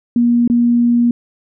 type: tone with dropouts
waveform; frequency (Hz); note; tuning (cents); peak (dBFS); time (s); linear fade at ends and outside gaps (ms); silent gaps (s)
sine; 238.4; A#3; +39; -9; 0.16-1.11; 2; 0.477-0.499
effects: none